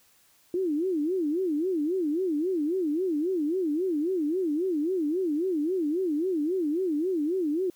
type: tone with vibrato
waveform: sine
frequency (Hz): 333.4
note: E4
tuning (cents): +20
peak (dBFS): -24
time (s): 0.54-7.7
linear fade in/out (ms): 2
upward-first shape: sine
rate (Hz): 3.7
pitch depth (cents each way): 240
effects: white hiss -62 dBFS RMS until 7.75 s